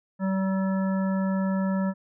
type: harmonic tone with a mistuned harmonic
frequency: 191.4 Hz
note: G3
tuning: 41 cents flat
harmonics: 1 / 3 / 5 / 7 / 9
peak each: -23 / -33 / -37 / -40 / -42 dBFS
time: 0.19-1.94 s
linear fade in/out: 50 ms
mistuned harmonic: 7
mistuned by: -17 cents
effects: none